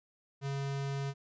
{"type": "tone", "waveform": "square", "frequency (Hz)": 138.59, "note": "C#3", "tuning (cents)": 0, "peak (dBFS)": -34, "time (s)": [0.41, 1.14], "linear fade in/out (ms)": 50, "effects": ["resampled to 16000 Hz"]}